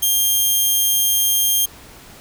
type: tone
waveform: 5% pulse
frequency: 3200 Hz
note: G7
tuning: 35 cents sharp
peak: -6 dBFS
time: 0.02-1.66 s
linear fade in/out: 10 ms
effects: pink hiss -42 dBFS RMS until 2.2 s